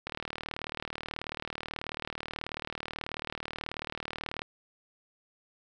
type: click train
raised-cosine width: 0.3 ms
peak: -19 dBFS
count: 168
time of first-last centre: 0.07-4.419 s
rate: 38.4 Hz
effects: none